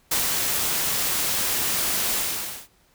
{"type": "noise with ADSR envelope", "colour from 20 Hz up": "white", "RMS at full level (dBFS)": -22, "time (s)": [0.11, 2.68], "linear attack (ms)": 7, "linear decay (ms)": 150, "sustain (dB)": -2, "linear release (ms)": 530, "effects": ["pink hiss -61 dBFS RMS until 2.94 s"]}